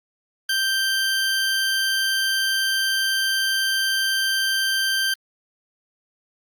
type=tone; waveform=20% pulse; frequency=1568 Hz; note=G6; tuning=in tune; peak=-15 dBFS; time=0.49-5.14 s; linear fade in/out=5 ms; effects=Opus 32 kbps